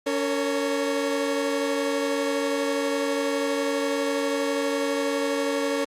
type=tone cluster; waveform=40% pulse; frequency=283.1 / 459.1 / 554 Hz; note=C#4 / A#4 / C#5; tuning=+37 / -26 / -1 cents; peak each=-27 dBFS; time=0.06-5.85 s; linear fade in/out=10 ms; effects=low-pass 10000 Hz 12 dB/octave + Opus 48 kbps